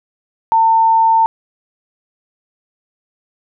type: tone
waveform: sine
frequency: 900 Hz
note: A5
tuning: 39 cents sharp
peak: -8 dBFS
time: 0.52-1.26 s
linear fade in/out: 0 ms
effects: none